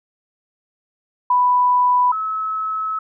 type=tone pair in turn; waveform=sine; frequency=990 / 1293.3 Hz; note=B5 / E6; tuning=+4 / -33 cents; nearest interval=perfect fourth; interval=463 cents; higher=second; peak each=-12 / -20 dBFS; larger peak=first; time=1.3-2.12 / 2.12-2.99 s; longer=second; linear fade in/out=5 ms; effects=none